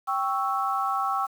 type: chord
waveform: sine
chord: C# diminished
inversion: second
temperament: equal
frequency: 784 / 1108.7 / 1318.5 Hz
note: G5 / C#6 / E6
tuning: 0 / 0 / 0 cents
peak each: -28 / -28 / -28 dBFS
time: 0.07-1.27 s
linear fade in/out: 20 ms
effects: 8-bit

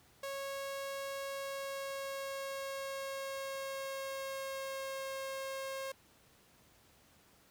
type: tone with pitch glide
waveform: sawtooth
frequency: 550 to 537.7 Hz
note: C#5 to C5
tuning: -14 to +47 cents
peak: -35 dBFS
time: 0.23-5.92 s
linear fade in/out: 5 ms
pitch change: -39 cents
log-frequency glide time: 1.22-5.15 s
effects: pink hiss -65 dBFS RMS until 7.5 s + high-pass 60 Hz 12 dB/octave

